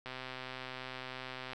click train, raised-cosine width 0.3 ms, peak -26 dBFS, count 191, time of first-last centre 0.06-1.533 s, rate 129 Hz, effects none

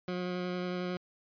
20% pulse tone with vibrato, 180 Hz, F#3, 47 cents flat, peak -28 dBFS, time 0.08-0.97 s, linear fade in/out 2 ms, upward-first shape square, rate 11 Hz, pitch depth 9 cents each way, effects resampled to 11025 Hz

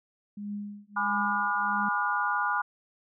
sine tone with tremolo, 205.2 Hz, G#3, 21 cents flat, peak -31 dBFS, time 0.37-1.89 s, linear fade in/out 5 ms, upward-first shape triangle, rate 1.5 Hz, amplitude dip 100%
sine chord, G# diminished seventh, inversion none, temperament just, 830.6 / 996.7 / 1196.1 / 1435.3 Hz, G#5 / B5 / D6 / F6, 0 / +16 / +31 / +47 cents, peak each -32 / -31 / -31 / -29 dBFS, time 0.96-2.62 s, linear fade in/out 10 ms
effects none

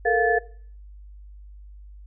sine tone cluster, 438.1 / 468.7 / 703 / 1738 Hz, A4 / A#4 / F5 / A6, -7 / +9 / +11 / -22 cents, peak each -23 dBFS, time 0.05-0.39 s, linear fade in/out 10 ms, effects noise-tail reverb RT60 0.5 s tail -20 dB re dry + added 50 Hz sine -41 dBFS peak until 2.06 s

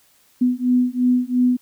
sine beating tone pair, 247.6 / 250.5 Hz, B3 / B3, +5 / +25 cents, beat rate 2.9 Hz, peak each -18 dBFS, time 0.41-1.57 s, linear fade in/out 10 ms, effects white hiss -57 dBFS RMS until 1.61 s

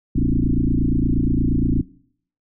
sine tone with frequency modulation, 150 Hz, D3, 37 cents sharp, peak -15 dBFS, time 0.15-1.82 s, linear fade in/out 10 ms, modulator 28.5 Hz, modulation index 5.4, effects noise-tail reverb RT60 0.6 s tail -20 dB re dry

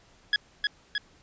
25% pulse tone with echo, 1674 Hz, G#6, 13 cents sharp, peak -16 dBFS, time 0.33-0.36 s, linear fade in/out 2 ms, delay 310 ms, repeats 2, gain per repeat -3 dB, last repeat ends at 0.98 s, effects pink hiss -59 dBFS RMS until 1.22 s + resampled to 16000 Hz

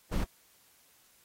brown noise, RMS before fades -29 dBFS, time 0.11-0.25 s, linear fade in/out 20 ms, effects white hiss -64 dBFS RMS until 1.24 s + AAC 48 kbps

